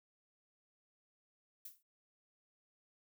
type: noise with exponential decay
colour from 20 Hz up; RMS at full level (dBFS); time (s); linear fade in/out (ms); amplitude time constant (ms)
violet; -45; 1.65-1.83; 5; 38
effects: none